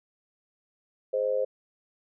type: tone with amplitude modulation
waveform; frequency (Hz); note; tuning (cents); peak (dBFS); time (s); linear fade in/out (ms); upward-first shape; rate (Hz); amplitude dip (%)
sine; 523.3; C5; 0; -20; 1.13-1.45; 10; sine; 103; 85
effects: none